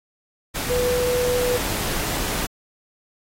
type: tone in noise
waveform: sine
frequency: 493.9 Hz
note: B4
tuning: in tune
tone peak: -19 dBFS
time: 0.69-1.58 s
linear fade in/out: 20 ms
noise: pink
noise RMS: -26 dBFS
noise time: 0.54-2.47 s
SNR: +4 dB
effects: AAC 48 kbps